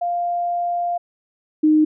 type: tone pair in turn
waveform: sine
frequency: 698.5 / 307.9 Hz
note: F5 / D#4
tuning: 0 / -18 cents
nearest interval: octave + major second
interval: 1418 cents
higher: first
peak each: -19 / -11 dBFS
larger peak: second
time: 0.01-0.98 / 1.63-1.85 s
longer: first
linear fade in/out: 10 ms
effects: none

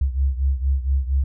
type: beating tone pair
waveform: sine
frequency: 66.3 / 70.6 Hz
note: C2 / C#2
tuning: +23 / +32 cents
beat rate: 4.3 Hz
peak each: -19 / -23 dBFS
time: 0.01-1.24 s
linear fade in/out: 5 ms
effects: none

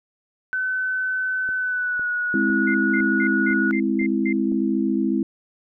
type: tone with pitch glide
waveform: sine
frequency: 1516 to 1459.3 Hz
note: F#6 to F#6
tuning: +42 to -24 cents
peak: -21 dBFS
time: 0.53-3.71 s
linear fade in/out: 0 ms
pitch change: -66 cents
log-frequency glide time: 1.54-2.08 s
type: click train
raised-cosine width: 2 ms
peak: -28 dBFS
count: 7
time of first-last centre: 1.49-4.52 s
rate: 1.98 Hz
type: chord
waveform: sine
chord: Ab augmented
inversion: none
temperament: equal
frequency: 207.7 / 261.6 / 329.6 Hz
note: Ab3 / C4 / E4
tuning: 0 / 0 / 0 cents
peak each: -23 dBFS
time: 2.34-5.23 s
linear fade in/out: 2 ms
type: tone bursts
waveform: sine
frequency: 2093 Hz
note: C7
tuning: in tune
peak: -26 dBFS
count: 7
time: 2.67-4.328 s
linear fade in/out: 5 ms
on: 74 ms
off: 190 ms
effects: none

